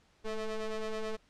35% pulse ring-modulated tone, 217.4 Hz, A3, 21 cents flat, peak -29 dBFS, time 0.24-1.17 s, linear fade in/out 20 ms, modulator 222 Hz, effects pink hiss -67 dBFS RMS until 1.29 s + low-pass 6000 Hz 12 dB/octave

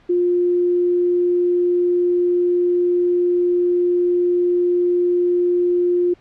sine tone, 353.4 Hz, F4, 21 cents sharp, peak -14 dBFS, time 0.09-6.14 s, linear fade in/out 10 ms, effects pink hiss -53 dBFS RMS until 6.2 s + low-pass 3000 Hz 12 dB/octave

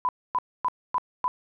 sine tone bursts, 1000 Hz, B5, 21 cents sharp, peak -21 dBFS, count 5, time 0.05-1.28 s, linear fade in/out 0 ms, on 38 ms, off 260 ms, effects none

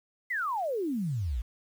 sine exponential sweep, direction down, 2094 to 51 Hz, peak -28 dBFS, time 0.3-1.42 s, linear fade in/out 10 ms, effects 9-bit

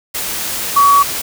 sine tone in noise, 1132 Hz, C#6, 36 cents sharp, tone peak -6 dBFS, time 0.76-1.03 s, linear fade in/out 10 ms, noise white, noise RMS -21 dBFS, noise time 0.14-1.22 s, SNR +12 dB, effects none

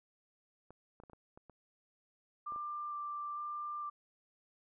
clicks, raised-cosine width 1 ms, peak -40 dBFS, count 9, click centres 0.706 / 1.001 / 1.036 / 1.098 / 1.133 / 1.375 / 1.497 / 2.522 / 2.561 s
sine tone with vibrato, 1184 Hz, D6, 14 cents sharp, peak -38 dBFS, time 2.46-3.9 s, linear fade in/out 10 ms, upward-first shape square, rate 1.1 Hz, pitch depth 8 cents each way
effects none

